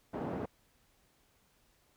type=band-pass noise; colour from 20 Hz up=pink; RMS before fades=-38 dBFS; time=0.13-0.46 s; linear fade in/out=10 ms; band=160 to 740 Hz; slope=12 dB/octave; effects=pink hiss -70 dBFS RMS until 1.96 s